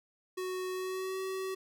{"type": "tone with pitch glide", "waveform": "square", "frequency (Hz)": [370, 379.7], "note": ["F#4", "F#4"], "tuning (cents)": [0, 45], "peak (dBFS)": -35, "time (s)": [0.37, 1.55], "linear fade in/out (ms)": 10, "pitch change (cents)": 45, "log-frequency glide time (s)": [0.71, 1.19], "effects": []}